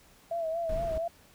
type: tone with vibrato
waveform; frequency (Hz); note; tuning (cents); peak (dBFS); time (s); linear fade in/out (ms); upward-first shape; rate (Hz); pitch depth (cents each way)
sine; 659.3; E5; 0; -29; 0.31-1.08; 5; sine; 4.3; 60
type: noise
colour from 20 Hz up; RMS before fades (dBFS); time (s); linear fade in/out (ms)
brown; -36; 0.69-0.98; 2
effects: pink hiss -59 dBFS RMS until 1.34 s